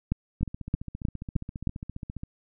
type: two click trains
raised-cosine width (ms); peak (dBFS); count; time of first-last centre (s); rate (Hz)
5; -23 / -12; 28 / 6; 0.41-2.234 / 0.12-1.673; 14.8 / 3.22
effects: none